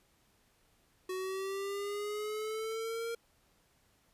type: linear sweep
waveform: square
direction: up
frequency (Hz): 370 to 465.2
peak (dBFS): -36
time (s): 1.09-3.15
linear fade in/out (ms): 5
effects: pink hiss -70 dBFS RMS until 4.13 s + resampled to 32000 Hz